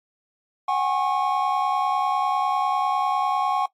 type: tone cluster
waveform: triangle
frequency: 746 / 816 / 1090 Hz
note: F#5 / G#5 / C#6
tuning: +14 / -31 / -29 cents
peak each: -23 dBFS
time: 0.68-3.66 s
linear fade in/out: 5 ms
effects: noise-tail reverb RT60 0.1 s tail -19 dB re dry + AAC 64 kbps